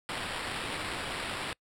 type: noise with sample-and-hold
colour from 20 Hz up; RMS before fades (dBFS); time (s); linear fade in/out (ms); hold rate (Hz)
violet; -36; 0.09-1.53; 0; 6300
effects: noise-tail reverb RT60 0.1 s tail -26 dB re dry + low-pass 10000 Hz 12 dB/octave